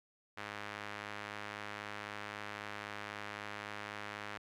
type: tone with band-pass filter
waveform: sawtooth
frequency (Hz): 103.83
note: G#2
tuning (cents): 0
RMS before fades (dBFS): -45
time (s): 0.37-4.38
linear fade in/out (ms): 10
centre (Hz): 1800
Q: 1.1
effects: none